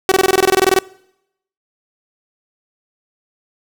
sawtooth tone bursts, 379.2 Hz, F#4, 43 cents sharp, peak -5 dBFS, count 15, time 0.09-0.788 s, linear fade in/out 0 ms, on 26 ms, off 22 ms, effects noise-tail reverb RT60 0.8 s tail -24 dB re dry

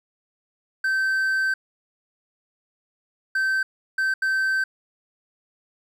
triangle tone bursts at uneven times, 1549 Hz, G6, 21 cents flat, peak -18 dBFS, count 4, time 0.84-1.54 / 3.35-3.63 / 3.98-4.14 / 4.22-4.64 s, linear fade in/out 5 ms, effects none

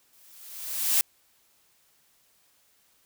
blue noise with exponential growth, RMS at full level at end -20 dBFS, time 0.13-1.01 s, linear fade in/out 1 ms, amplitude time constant 190 ms, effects white hiss -65 dBFS RMS until 3.05 s

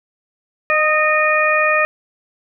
harmonic tone with a mistuned harmonic, 613 Hz, D#5, 26 cents flat, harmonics 1 / 2 / 3 / 4, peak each -18 / -18 / -18 / -18 dBFS, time 0.7-1.85 s, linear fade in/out 0 ms, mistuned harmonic 2, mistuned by +26 cents, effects none

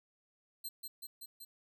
5% pulse tone with echo, 4139 Hz, C8, 20 cents flat, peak -33 dBFS, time 0.64-0.69 s, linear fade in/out 10 ms, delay 190 ms, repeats 4, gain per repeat -2 dB, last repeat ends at 1.45 s, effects none

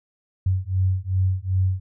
sine beating tone pair, 92.5 / 95.1 Hz, F#2 / F#2, 0 / +48 cents, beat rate 2.6 Hz, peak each -22 dBFS, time 0.46-1.8 s, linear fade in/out 5 ms, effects none

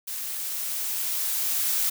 blue noise with level ramp, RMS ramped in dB -33 to -24 dBFS, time 0.07-1.9 s, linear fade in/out 10 ms, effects none

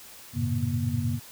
sine tone cluster, 93.8 / 110.2 / 119.6 / 139.3 / 237.4 Hz, F#2 / A2 / A#2 / C#3 / A#3, +24 / +3 / +45 / +9 / +32 cents, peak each -31 dBFS, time 0.33-1.2 s, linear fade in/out 50 ms, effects white hiss -47 dBFS RMS until 1.31 s

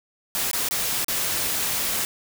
white noise with dropouts, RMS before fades -25 dBFS, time 0.35-2.05 s, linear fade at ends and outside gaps 0 ms, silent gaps 0.513-0.532 / 0.687-0.71 / 1.045-1.083 s, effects none

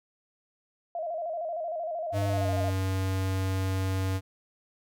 sine tone with vibrato, 659.3 Hz, E5, in tune, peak -30 dBFS, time 0.95-2.7 s, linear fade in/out 2 ms, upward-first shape square, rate 13 Hz, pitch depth 77 cents each way
square tone with pitch glide, 100 to 94.93 Hz, G2 to F#2, +35 to +45 cents, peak -27 dBFS, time 2.12-4.21 s, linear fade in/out 50 ms, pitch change -90 cents, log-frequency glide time 2.27-2.52 s
effects none

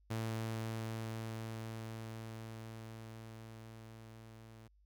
sawtooth tone with level ramp, 112 Hz, A2, 31 cents sharp, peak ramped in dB -32 to -50 dBFS, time 0.1-4.68 s, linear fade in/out 10 ms, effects added 50 Hz sine -65 dBFS peak until 4.85 s

